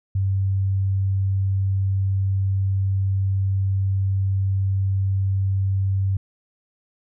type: tone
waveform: sine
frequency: 96.8 Hz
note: G2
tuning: 21 cents flat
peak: -18 dBFS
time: 0.15-6.17 s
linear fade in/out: 5 ms
effects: none